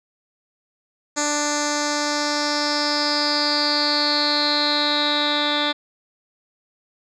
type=tone with low-pass filter sweep; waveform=10% pulse; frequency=294.5 Hz; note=D4; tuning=5 cents sharp; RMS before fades=-21 dBFS; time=1.16-5.73 s; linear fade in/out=20 ms; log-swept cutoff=6700 to 3500 Hz; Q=8.8; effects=none